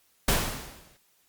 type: noise with exponential decay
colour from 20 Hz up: pink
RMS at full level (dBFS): -21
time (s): 0.28-0.97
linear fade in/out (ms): 5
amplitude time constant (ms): 150
effects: white hiss -66 dBFS RMS until 1.28 s + Opus 48 kbps